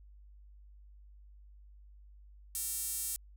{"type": "tone with high-pass filter", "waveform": "sawtooth", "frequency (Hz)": 460, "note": "A#4", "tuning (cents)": -23, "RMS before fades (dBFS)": -37, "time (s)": [2.55, 3.16], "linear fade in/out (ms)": 0, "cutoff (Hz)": 9100, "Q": 1.5, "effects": ["added 50 Hz sine -53 dBFS peak until 3.36 s"]}